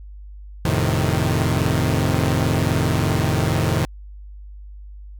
sawtooth chord, F dominant seventh, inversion none, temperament equal, 87.31 / 110 / 130.81 / 155.56 Hz, F2 / A2 / C3 / Eb3, 0 / 0 / 0 / 0 cents, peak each -19 dBFS, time 0.65-3.85 s, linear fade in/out 0 ms, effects added 50 Hz sine -35 dBFS peak until 5.19 s

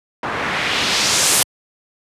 white noise with low-pass filter sweep, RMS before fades -18 dBFS, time 0.23-1.43 s, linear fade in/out 2 ms, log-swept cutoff 1200 to 11000 Hz, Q 1.3, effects high-pass 80 Hz 12 dB/octave + resampled to 32000 Hz

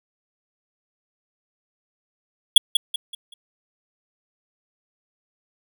square tone with echo, 3350 Hz, G#7, 14 cents sharp, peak -5 dBFS, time 2.56-2.58 s, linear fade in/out 5 ms, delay 190 ms, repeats 4, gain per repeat -9 dB, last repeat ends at 3.34 s, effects none

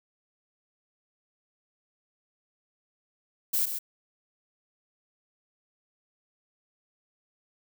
violet noise with echo, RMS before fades -26 dBFS, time 3.53-3.66 s, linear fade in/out 10 ms, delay 130 ms, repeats 1, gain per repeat -7 dB, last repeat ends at 3.79 s, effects none

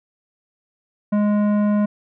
sine tone with tanh clipping, 207.7 Hz, G#3, in tune, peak -17 dBFS, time 1.12-1.86 s, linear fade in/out 10 ms, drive 13 dB, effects none

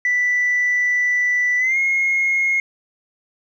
sine tone with pitch glide, 1975.5 to 2154 Hz, B6 to C7, 0 to +50 cents, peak -14 dBFS, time 0.05-2.6 s, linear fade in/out 2 ms, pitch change +150 cents, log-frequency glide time 1.58-1.78 s, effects tanh soft clip ceiling -12 dBFS + 9-bit

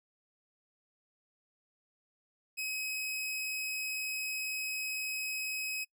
sawtooth tone, 2543 Hz, D#7, 37 cents sharp, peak -31 dBFS, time 2.57-5.85 s, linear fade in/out 20 ms, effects noise-tail reverb RT60 0.1 s tail -25 dB re dry

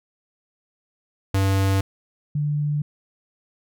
square / sine tone pair in turn, 97 / 147.61 Hz, G2 / D3, -18 / +9 cents, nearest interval perfect fifth, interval 727 cents, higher second, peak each -18 / -20 dBFS, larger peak first, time 1.34-1.81 / 2.35-2.82 s, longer neither, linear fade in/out 5 ms, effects none

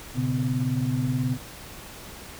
sine tone cluster, 120.5 / 139.2 / 252.8 Hz, B2 / C#3 / B3, -42 / +8 / +41 cents, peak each -27 dBFS, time 0.14-1.38 s, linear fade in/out 50 ms, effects pink hiss -42 dBFS RMS until 2.39 s

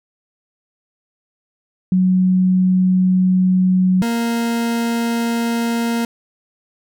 sine / 40% pulse tone pair in turn, 184.8 / 232.8 Hz, F#3 / A#3, -2 / -2 cents, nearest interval major third, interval 400 cents, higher second, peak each -11 / -16 dBFS, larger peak first, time 1.92-4.02 / 4.02-6.05 s, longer first, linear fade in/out 2 ms, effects none

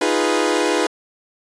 sawtooth chord, F half-diminished seventh, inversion third, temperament equal, 311.1 / 349.2 / 415.3 / 493.9 Hz, Eb4 / F4 / Ab4 / Cb5, 0 / 0 / 0 / 0 cents, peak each -18 dBFS, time 0.01-0.87 s, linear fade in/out 5 ms, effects resampled to 22050 Hz

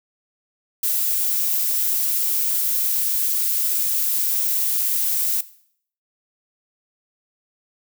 violet noise, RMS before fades -21 dBFS, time 0.83-5.41 s, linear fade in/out 5 ms, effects noise-tail reverb RT60 0.6 s tail -17 dB re dry

